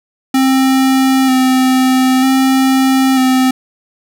square tone with vibrato, 261.6 Hz, C4, in tune, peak -9 dBFS, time 0.34-3.51 s, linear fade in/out 5 ms, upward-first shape square, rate 0.53 Hz, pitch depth 19 cents each way, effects none

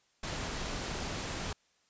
pink noise, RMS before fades -37 dBFS, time 0.23-1.53 s, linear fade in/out 5 ms, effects white hiss -71 dBFS RMS until 1.89 s + resampled to 16000 Hz

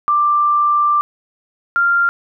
sine tone pair in turn, 1181 / 1391.1 Hz, D6 / F6, +9 / -7 cents, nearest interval minor third, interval 284 cents, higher second, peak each -11 dBFS, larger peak neither, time 0.08-1.01 / 1.76-2.09 s, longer first, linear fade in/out 0 ms, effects none

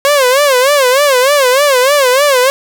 sawtooth tone with vibrato, 540 Hz, C#5, 45 cents flat, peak -3 dBFS, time 0.05-2.5 s, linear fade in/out 0 ms, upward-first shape sine, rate 3.3 Hz, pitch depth 150 cents each way, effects none

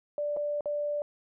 sine tone with dropouts, 587.3 Hz, D5, in tune, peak -28 dBFS, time 0.18-1.02 s, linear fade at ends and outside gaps 1 ms, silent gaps 0.365-0.37 / 0.608-0.657 s, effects none

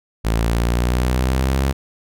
sawtooth linear sweep, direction up, 55.1 to 68.2 Hz, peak -12 dBFS, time 0.24-1.73 s, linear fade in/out 20 ms, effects none

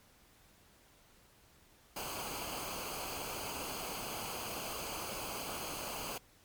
pink noise with comb filter, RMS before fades -41 dBFS, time 1.96-6.18 s, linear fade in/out 5 ms, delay 0.54 ms, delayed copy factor -0.7, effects pink hiss -64 dBFS RMS until 6.44 s + MP3 96 kbps

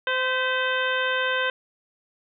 harmonic tone with a mistuned harmonic, 515 Hz, C5, 28 cents flat, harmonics 1 / 2 / 3 / 4 / 5 / 6 / 7, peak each -28 / -30 / -25 / -34 / -32 / -32 / -36 dBFS, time 0.07-1.5 s, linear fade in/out 2 ms, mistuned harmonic 4, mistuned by -64 cents, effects none

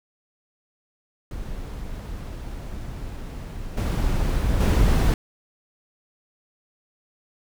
brown noise with level steps, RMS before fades -33 / -22 / -17 dBFS, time 1.31-5.14 s, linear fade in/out 2 ms, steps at 3.77 / 4.6 s, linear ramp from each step 5 ms, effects none

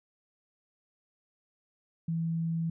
sine tone, 164.81 Hz, E3, in tune, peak -28 dBFS, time 2.08-2.7 s, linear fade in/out 5 ms, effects none

